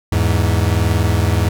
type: tone pair together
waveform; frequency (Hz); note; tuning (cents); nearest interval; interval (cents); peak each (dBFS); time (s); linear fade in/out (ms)
40% pulse; 82.41 / 103.83; E2 / G#2; 0 / 0; major third; 400; -15 / -15; 0.12-1.49; 5
effects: none